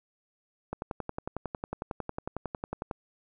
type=click train; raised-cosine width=1 ms; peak=-19 dBFS; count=25; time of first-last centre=0.73-2.912 s; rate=11 Hz; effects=none